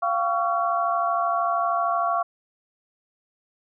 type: tone cluster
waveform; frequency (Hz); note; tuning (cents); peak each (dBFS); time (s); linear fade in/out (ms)
sine; 692 / 765 / 1124 / 1363; F5 / G5 / C#6 / F6; -16 / -42 / +24 / -43; -24 / -32 / -24 / -30; 0.02-2.23; 10
effects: none